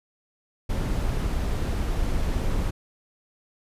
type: noise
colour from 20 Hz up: brown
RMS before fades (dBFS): -25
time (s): 0.69-2.71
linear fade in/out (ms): 10
effects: resampled to 32000 Hz